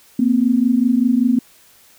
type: tone pair together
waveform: sine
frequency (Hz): 233.1 / 258.3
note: A#3 / C4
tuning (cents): 0 / -22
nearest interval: major second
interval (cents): 178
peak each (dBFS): -15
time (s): 0.19-1.39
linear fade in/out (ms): 5
effects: white hiss -50 dBFS RMS until 1.98 s